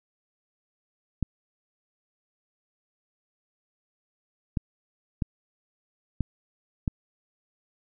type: clicks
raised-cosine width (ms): 5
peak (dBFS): -13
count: 5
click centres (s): 1.227 / 4.572 / 5.222 / 6.207 / 6.878
effects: none